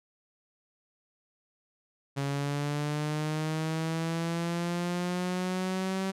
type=linear sweep; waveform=sawtooth; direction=up; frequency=138.59 to 192.3 Hz; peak=-25 dBFS; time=2.16-6.12 s; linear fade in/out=20 ms; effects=low-pass 10000 Hz 12 dB/octave